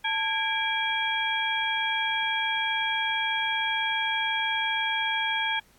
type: tone cluster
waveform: sine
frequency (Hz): 884 / 1639 / 2342 / 3288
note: A5 / G#6 / D7 / G#7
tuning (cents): +8 / -23 / -5 / -18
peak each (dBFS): -30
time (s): 0.04-5.6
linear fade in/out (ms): 10
effects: pink hiss -61 dBFS RMS until 5.78 s + AAC 64 kbps